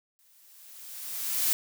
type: noise with exponential growth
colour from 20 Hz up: blue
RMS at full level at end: -24 dBFS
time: 0.19-1.53 s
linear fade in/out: 0 ms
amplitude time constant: 290 ms
effects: none